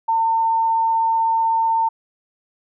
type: tone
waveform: sine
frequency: 904 Hz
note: A5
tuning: 47 cents sharp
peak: -15 dBFS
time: 0.08-1.89 s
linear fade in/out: 10 ms
effects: none